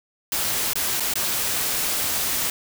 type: noise with dropouts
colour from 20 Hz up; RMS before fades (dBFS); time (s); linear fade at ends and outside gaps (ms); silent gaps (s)
white; -24; 0.32-2.5; 2; 0.734-0.755 / 0.999-1.004 / 1.138-1.155
effects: none